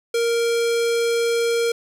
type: tone with notch filter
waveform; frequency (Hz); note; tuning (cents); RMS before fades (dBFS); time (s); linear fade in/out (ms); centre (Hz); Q
square; 466.2; A#4; 0; -20; 0.14-1.72; 5; 960; 0.85
effects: low-pass 10000 Hz 12 dB/octave + 8-bit